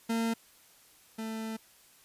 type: tone pair in turn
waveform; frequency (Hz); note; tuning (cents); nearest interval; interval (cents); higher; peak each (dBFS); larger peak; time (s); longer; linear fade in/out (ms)
40% pulse; 228 / 221.8; A#3 / A3; -38 / +14; unison; 48; first; -27 / -34; first; 0.09-0.34 / 1.18-1.57; second; 10
effects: white hiss -60 dBFS RMS until 2.04 s + resampled to 32000 Hz